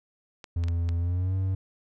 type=clicks; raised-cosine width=0.2 ms; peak=-24 dBFS; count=4; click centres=0.442 / 0.638 / 0.684 / 0.89 s
type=tone with pitch glide; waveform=triangle; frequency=85 to 94.86 Hz; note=F2 to F#2; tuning=-46 to +44 cents; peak=-22 dBFS; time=0.56-1.55 s; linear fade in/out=5 ms; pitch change=+190 cents; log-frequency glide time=0.98-1.35 s
effects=none